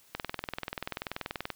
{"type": "click train", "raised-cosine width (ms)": 0.3, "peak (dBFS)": -17, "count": 29, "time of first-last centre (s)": [0.15, 1.503], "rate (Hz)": 20.7, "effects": ["white hiss -61 dBFS RMS until 1.55 s"]}